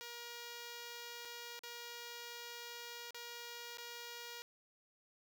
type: tone with dropouts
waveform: 5% pulse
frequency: 475.1 Hz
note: A#4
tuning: 33 cents sharp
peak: -35 dBFS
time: 0.01-4.42 s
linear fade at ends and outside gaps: 0 ms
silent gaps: 1.25-1.254 / 1.592-1.635 / 3.107-3.145 / 3.772-3.783 s
effects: none